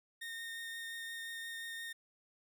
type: tone with vibrato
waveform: 30% pulse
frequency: 1837 Hz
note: A#6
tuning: 26 cents flat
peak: -39 dBFS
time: 0.21-1.93 s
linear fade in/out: 10 ms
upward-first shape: triangle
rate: 5.7 Hz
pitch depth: 10 cents each way
effects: none